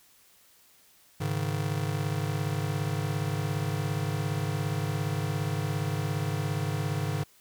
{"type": "chord", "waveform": "square", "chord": "Ab suspended fourth", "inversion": "none", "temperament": "just", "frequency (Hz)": [103.83, 138.43, 155.74], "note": ["Ab2", "Db3", "Eb3"], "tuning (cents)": [0, -2, 2], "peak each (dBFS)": -33, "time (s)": [1.2, 7.24], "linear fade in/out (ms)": 10, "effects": ["white hiss -60 dBFS RMS until 7.4 s"]}